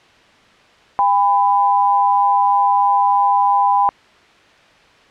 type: tone pair together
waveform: sine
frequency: 805 / 998.1 Hz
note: G5 / B5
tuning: +46 / +18 cents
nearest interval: major third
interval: 372 cents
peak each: -14 dBFS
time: 0.99-3.89 s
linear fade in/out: 0 ms
effects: white hiss -48 dBFS RMS until 5.1 s + low-pass 3000 Hz 12 dB/octave